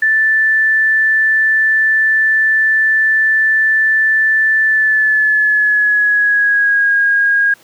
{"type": "tone with pitch glide", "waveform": "sine", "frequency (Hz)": [1760, 1632.7], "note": ["A6", "G#6"], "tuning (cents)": [0, -30], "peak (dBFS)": -9, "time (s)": [0.02, 7.54], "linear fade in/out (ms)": 5, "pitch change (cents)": -130, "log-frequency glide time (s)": [4.64, 6.94], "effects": ["pink hiss -46 dBFS RMS until 7.63 s", "high-pass 200 Hz 12 dB/octave"]}